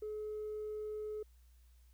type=tone with tanh clipping; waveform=triangle; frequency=426.1 Hz; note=G#4; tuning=44 cents sharp; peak=-39 dBFS; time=0.02-1.23 s; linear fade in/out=5 ms; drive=5 dB; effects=added 60 Hz sine -60 dBFS peak until 1.93 s + white hiss -75 dBFS RMS until 1.93 s